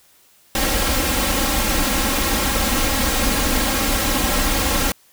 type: noise with comb filter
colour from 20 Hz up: pink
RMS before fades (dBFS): -19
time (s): 0.55-4.92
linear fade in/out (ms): 2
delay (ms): 3.7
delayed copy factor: +0.8
effects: white hiss -54 dBFS RMS until 5.12 s